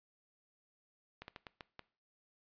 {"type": "slowing click train", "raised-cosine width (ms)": 0.3, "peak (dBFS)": -30, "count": 6, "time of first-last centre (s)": [1.22, 1.793], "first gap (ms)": 61, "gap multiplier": 1.32, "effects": ["noise-tail reverb RT60 0.4 s tail -20 dB re dry", "resampled to 11025 Hz"]}